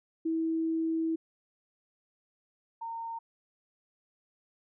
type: tone pair in turn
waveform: sine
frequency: 324.6 / 916.3 Hz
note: E4 / A#5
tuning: -27 / -30 cents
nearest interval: octave + tritone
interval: 1797 cents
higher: second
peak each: -27 / -35 dBFS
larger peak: first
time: 0.25-1.16 / 2.81-3.19 s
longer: first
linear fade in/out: 10 ms
effects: none